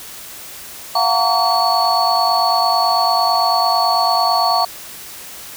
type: tone cluster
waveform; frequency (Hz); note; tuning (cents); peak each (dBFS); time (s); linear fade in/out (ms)
sine; 688 / 737 / 913 / 1138 / 4423; F5 / F#5 / A#5 / C#6 / C#8; -26 / -7 / -36 / +45 / -5; -19; 0.95-4.65; 5
effects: white hiss -34 dBFS RMS until 5.56 s